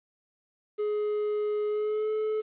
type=tone with pitch glide; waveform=triangle; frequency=420 to 431.8 Hz; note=G#4 to A4; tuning=+19 to -33 cents; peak=-24 dBFS; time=0.78-2.42 s; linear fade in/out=20 ms; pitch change=+48 cents; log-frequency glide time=1.68-2.11 s; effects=resampled to 8000 Hz + 10-bit